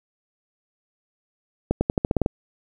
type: accelerating click train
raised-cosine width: 2 ms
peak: -6 dBFS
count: 9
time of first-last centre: 1.71-2.261 s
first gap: 100 ms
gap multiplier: 0.89
effects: 8-bit